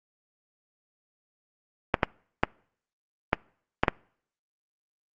clicks, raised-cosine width 0.5 ms, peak -4 dBFS, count 6, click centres 1.942 / 2.032 / 2.435 / 3.331 / 3.835 / 3.882 s, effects noise-tail reverb RT60 0.6 s tail -26 dB re dry + Opus 32 kbps

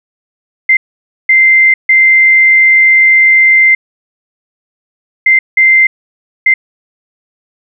sine tone bursts at uneven times, 2084 Hz, C7, 7 cents flat, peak -3 dBFS, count 6, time 0.69-0.77 / 1.29-1.74 / 1.89-3.75 / 5.26-5.39 / 5.57-5.87 / 6.46-6.54 s, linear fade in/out 5 ms, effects none

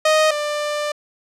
sawtooth tone pair in turn, 622.3 / 593.8 Hz, D#5 / D5, 0 / +19 cents, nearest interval minor second, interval 81 cents, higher first, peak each -9 / -17 dBFS, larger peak first, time 0.05-0.31 / 0.31-0.92 s, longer second, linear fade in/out 5 ms, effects low-pass 8000 Hz 12 dB/octave

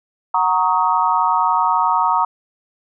sine chord, D# minor seventh, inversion first, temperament equal with one note detuned, 740 / 932.3 / 1108.7 / 1259.7 Hz, F#5 / A#5 / C#6 / D#6, 0 / 0 / 0 / +21 cents, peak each -22 / -16 / -21 / -20 dBFS, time 0.34-2.25 s, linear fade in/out 5 ms, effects none

